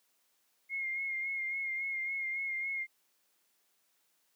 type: tone with vibrato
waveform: sine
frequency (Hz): 2142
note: C7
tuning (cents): +40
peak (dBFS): -33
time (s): 0.69-2.87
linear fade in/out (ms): 50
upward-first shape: sine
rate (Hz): 3.6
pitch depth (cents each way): 33
effects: white hiss -74 dBFS RMS until 4.35 s + high-pass 200 Hz 12 dB/octave